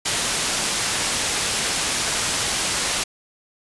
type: low-pass noise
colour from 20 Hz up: white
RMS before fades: -23 dBFS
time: 0.05-3.04 s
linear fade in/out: 10 ms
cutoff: 8900 Hz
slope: 12 dB/octave
effects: resampled to 24000 Hz